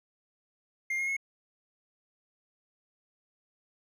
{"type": "tone with pitch steps", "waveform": "triangle", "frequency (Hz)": [2115, 2146, 2177], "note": ["C7", "C7", "C#7"], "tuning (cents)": [18, 43, -32], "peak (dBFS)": -27, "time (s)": [0.9, 1.167], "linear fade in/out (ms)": 5, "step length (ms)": 89, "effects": []}